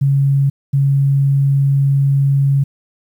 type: tone pair in turn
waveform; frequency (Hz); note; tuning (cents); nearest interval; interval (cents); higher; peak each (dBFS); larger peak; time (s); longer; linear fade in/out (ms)
sine; 138.59 / 138.59; C#3 / C#3; 0 / 0; unison; 0; neither; -10; neither; 0.01-0.5 / 0.73-2.64; second; 10
effects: 8-bit